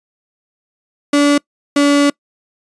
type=tone pair in turn; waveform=35% pulse; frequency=288.3 / 286.3 Hz; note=D4 / D4; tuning=-32 / -44 cents; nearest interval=unison; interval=12 cents; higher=first; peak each=-7 dBFS; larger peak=neither; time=1.13-1.38 / 1.76-2.1 s; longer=second; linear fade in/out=5 ms; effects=noise-tail reverb RT60 0.1 s tail -25 dB re dry + resampled to 22050 Hz